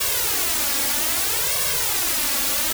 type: noise with flanger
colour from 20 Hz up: white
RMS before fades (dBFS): -22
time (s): 0-2.73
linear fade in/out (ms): 10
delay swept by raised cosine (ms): 1.8 to 3.6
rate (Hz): 0.62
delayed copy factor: +1
effects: none